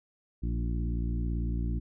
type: harmonic tone with a mistuned harmonic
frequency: 58 Hz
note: A#1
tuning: 8 cents flat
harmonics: 1 / 2 / 3 / 4 / 5 / 6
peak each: -29 / -36 / -38 / -41 / -42 / -47 dBFS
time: 0.42-1.8 s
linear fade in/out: 20 ms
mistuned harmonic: 5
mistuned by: +20 cents
effects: none